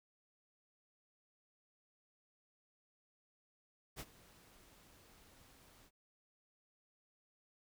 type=noise with ADSR envelope; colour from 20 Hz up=pink; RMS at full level=-45 dBFS; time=3.96-5.91 s; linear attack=39 ms; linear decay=48 ms; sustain=-19 dB; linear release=59 ms; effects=none